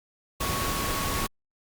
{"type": "tone in noise", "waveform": "sine", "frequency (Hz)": 1108.7, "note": "C#6", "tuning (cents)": 0, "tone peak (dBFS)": -33, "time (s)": [0.4, 1.27], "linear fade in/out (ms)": 10, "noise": "pink", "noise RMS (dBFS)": -29, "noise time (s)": [0.4, 1.27], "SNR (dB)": -7, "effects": ["Opus 48 kbps"]}